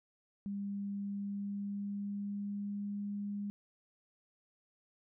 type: tone with pitch glide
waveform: sine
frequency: 200.5 to 203.4 Hz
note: G3 to G#3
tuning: +39 to -36 cents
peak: -36 dBFS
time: 0.46-3.5 s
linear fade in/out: 0 ms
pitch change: +25 cents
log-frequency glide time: 0.99-2.99 s
effects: none